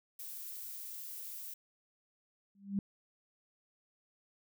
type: noise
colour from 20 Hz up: violet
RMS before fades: -45 dBFS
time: 0.19-1.54 s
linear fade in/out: 5 ms
type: tone with exponential growth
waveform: sine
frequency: 198.6 Hz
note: G3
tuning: 23 cents sharp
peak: -27 dBFS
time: 2.55-2.79 s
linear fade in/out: 2 ms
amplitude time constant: 52 ms
effects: none